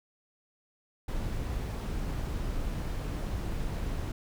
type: noise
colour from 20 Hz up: brown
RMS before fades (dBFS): -33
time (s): 1.08-4.12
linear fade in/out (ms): 5
effects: none